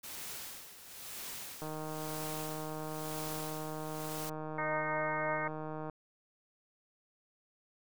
white noise with tremolo, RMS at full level -43 dBFS, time 0.03-4.3 s, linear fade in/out 10 ms, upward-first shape sine, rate 1 Hz, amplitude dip 70%
click train, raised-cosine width 1 ms, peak -28 dBFS, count 664, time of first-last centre 1.62-5.897 s, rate 155 Hz
harmonic tone, 308.2 Hz, D#4, 16 cents flat, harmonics 2 / 3 / 4 / 5 / 6 / 7, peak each -37 / -39 / -40 / -41 / -42 / -42 dBFS, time 4.58-5.48 s, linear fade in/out 5 ms
effects none

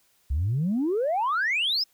sine exponential sweep, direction up, 63.3 to 5360 Hz, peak -21 dBFS, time 0.3-1.84 s, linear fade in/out 10 ms, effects tanh soft clip ceiling -19 dBFS + white hiss -65 dBFS RMS until 1.93 s

